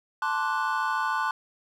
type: chord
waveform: triangle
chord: D dominant seventh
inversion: second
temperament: equal with one note detuned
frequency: 880 / 1046.5 / 1159.8 / 1480 Hz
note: A5 / C6 / D6 / F#6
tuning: 0 / 0 / -22 / 0 cents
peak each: -28 / -28 / -30 / -28 dBFS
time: 0.22-1.31 s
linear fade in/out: 2 ms
effects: none